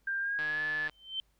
sine tone with pitch glide, 1591 to 1725 Hz, G6 to A6, +25 to -35 cents, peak -30 dBFS, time 0.07-0.88 s, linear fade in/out 5 ms, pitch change +140 cents, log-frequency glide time 0.2-0.62 s
click train, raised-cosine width 0.3 ms, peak -27 dBFS, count 78, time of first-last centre 0.39-0.897 s, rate 152 Hz
sine tone with exponential growth, 3100 Hz, G7, 20 cents flat, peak -29 dBFS, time 0.91-1.2 s, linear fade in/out 1 ms, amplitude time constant 62 ms
effects added 50 Hz sine -70 dBFS peak until 1.39 s + pink hiss -74 dBFS RMS until 1.39 s

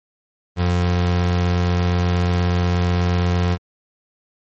30% pulse tone, 88.4 Hz, F2, 22 cents sharp, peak -13 dBFS, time 0.56-3.58 s, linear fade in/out 50 ms, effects low-pass 6000 Hz 12 dB/octave + MP3 32 kbps

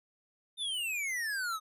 square exponential sweep, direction down, 3654 to 1247 Hz, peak -33 dBFS, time 0.57-1.6 s, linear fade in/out 50 ms, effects resampled to 32000 Hz

